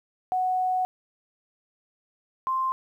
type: tone pair in turn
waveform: sine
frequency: 740 / 1050.2 Hz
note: F#5 / C6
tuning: 0 / +6 cents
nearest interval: tritone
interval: 606 cents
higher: second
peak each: -22 / -23 dBFS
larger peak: first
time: 0.32-0.85 / 2.47-2.72 s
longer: first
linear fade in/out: 0 ms
effects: 10-bit